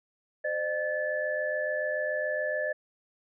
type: tone cluster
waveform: sine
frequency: 519 / 606 / 1736 Hz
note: C5 / D#5 / A6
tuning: -14 / -46 / -24 cents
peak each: -35 / -30 / -32 dBFS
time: 0.44-2.73 s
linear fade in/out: 10 ms
effects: none